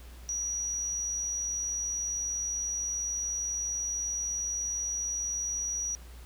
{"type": "tone", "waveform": "sine", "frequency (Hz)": 5800, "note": "F#8", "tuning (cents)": -35, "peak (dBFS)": -30, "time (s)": [0.29, 5.95], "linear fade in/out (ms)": 0, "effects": ["added 60 Hz sine -45 dBFS peak until 6.25 s", "pink hiss -55 dBFS RMS until 6.25 s"]}